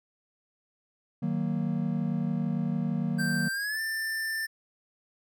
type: chord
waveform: triangle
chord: D# minor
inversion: none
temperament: just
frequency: 155.56 / 186.68 / 233.3 Hz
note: D#3 / F#3 / A#3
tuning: 0 / +16 / +2 cents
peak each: -29 dBFS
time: 1.22-3.49 s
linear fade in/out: 10 ms
type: tone with pitch glide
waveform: square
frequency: 1568 to 1780.5 Hz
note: G6 to A6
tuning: 0 to +20 cents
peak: -30 dBFS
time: 3.18-4.47 s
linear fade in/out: 20 ms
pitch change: +220 cents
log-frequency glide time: 3.51-3.8 s
effects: none